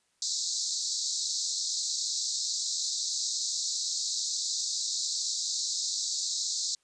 pink band-pass noise, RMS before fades -32 dBFS, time 0.22-6.75 s, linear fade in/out 2 ms, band 3900 to 7800 Hz, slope 96 dB/octave, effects white hiss -72 dBFS RMS until 6.83 s + resampled to 22050 Hz

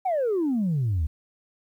sine exponential sweep, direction down, 784 to 71.3 Hz, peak -20 dBFS, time 0.05-1.07 s, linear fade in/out 10 ms, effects tanh soft clip ceiling -19 dBFS + 10-bit

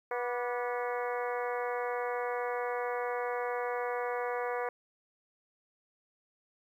harmonic tone with a mistuned harmonic, 244.3 Hz, B3, 19 cents flat, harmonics 2 / 3 / 4 / 5 / 6 / 7 / 8 / 9, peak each -34 / -38 / -40 / -42 / -44 / -45 / -46 / -47 dBFS, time 0.11-4.69 s, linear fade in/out 2 ms, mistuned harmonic 5, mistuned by -57 cents, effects 11-bit

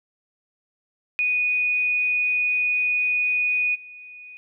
sine tone with level steps, 2476 Hz, D#7, 9 cents flat, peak -19 / -39 dBFS, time 1.19-4.37 s, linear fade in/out 0 ms, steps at 3.74 s, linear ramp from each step 20 ms, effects none

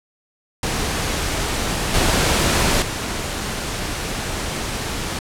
pink noise with level steps, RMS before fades -22 / -17 / -25 dBFS, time 0.63-5.19 s, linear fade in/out 2 ms, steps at 1.94 / 2.82 s, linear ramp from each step 2 ms, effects low-pass 10000 Hz 12 dB/octave

